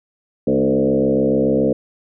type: tone with frequency modulation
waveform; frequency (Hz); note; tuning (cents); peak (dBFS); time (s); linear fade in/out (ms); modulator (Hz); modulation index
sine; 370; F#4; 0; -13; 0.47-1.73; 5; 67.1; 2.8
effects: none